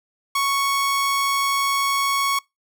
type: tone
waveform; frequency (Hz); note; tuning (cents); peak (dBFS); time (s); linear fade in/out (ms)
sawtooth; 1108.7; C#6; 0; -15; 0.35-2.39; 5
effects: noise-tail reverb RT60 0.2 s tail -25 dB re dry